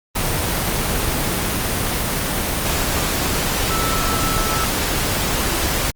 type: tone in noise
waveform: sine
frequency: 1316 Hz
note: E6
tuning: 3 cents flat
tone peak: -24 dBFS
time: 3.69-4.65 s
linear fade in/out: 10 ms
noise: pink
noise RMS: -20 dBFS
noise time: 0.15-5.91 s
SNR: -7 dB
effects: Opus 24 kbps